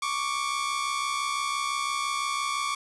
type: tone pair together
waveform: sawtooth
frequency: 1108.7 / 1174.6 Hz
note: C#6 / D6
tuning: 0 / 0 cents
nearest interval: minor second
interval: 100 cents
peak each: -26 dBFS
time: 0.02-2.75 s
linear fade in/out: 5 ms
effects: resampled to 24000 Hz + 8-bit